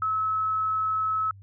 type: tone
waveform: sine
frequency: 1294 Hz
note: E6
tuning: 32 cents flat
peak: -23 dBFS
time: 0.02-1.31 s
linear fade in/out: 2 ms
effects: added 98 Hz sine -45 dBFS peak until 1.42 s

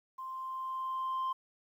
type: tone with level ramp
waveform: sine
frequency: 1046.5 Hz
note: C6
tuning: in tune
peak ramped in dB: -39 to -28 dBFS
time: 0.18-1.33 s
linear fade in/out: 10 ms
effects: tanh soft clip ceiling -30 dBFS + 11-bit

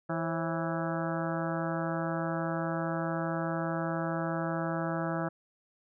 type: harmonic tone with a mistuned harmonic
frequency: 164.81 Hz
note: E3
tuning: in tune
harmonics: 1 / 2 / 3 / 4 / 5 / 6 / 7 / 8 / 9 / 10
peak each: -34 / -36 / -39 / -37 / -41 / -44 / -45 / -40 / -44 / -45 dBFS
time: 0.09-5.29 s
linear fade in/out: 10 ms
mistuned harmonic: 3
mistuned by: +130 cents
effects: none

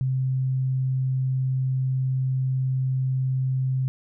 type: tone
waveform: sine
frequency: 130.81 Hz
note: C3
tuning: in tune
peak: -21 dBFS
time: 0.01-3.88 s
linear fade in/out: 0 ms
effects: none

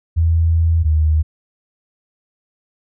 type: tone pair in turn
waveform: sine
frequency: 82.41 / 77.78 Hz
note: E2 / D#2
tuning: 0 / 0 cents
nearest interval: minor second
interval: 100 cents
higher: first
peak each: -11 dBFS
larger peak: neither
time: 0.16-0.84 / 0.84-1.23 s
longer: first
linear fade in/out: 20 ms
effects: none

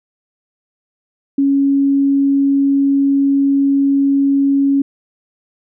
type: tone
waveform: sine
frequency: 277.2 Hz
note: C#4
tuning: in tune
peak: -10 dBFS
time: 1.38-4.82 s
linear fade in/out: 5 ms
effects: none

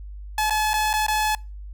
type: tone with dropouts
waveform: sawtooth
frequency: 857 Hz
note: A5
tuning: 46 cents flat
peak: -16 dBFS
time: 0.38-1.35 s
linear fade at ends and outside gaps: 2 ms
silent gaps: 0.498-0.506 / 0.734-0.739 / 0.931-0.937 / 1.066-1.082 s
effects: noise-tail reverb RT60 0.3 s tail -26 dB re dry + added 50 Hz sine -34 dBFS peak until 1.73 s

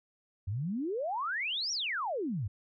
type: exponential two-way sweep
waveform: sine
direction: up then down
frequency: 89 to 5890 to 89 Hz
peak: -31 dBFS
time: 0.47-2.48 s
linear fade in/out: 10 ms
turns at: 1.72 s
effects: none

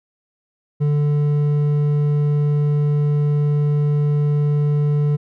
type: tone with hard clipping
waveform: triangle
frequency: 146.83 Hz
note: D3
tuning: in tune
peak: -16 dBFS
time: 0.8-5.17 s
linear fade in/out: 20 ms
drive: 9 dB
effects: none

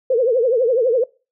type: tone with vibrato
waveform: sine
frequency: 485.4 Hz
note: B4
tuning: 30 cents flat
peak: -13 dBFS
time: 0.1-1.04 s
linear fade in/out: 5 ms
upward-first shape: triangle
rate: 12 Hz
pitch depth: 200 cents each way
effects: noise-tail reverb RT60 0.3 s tail -22 dB re dry

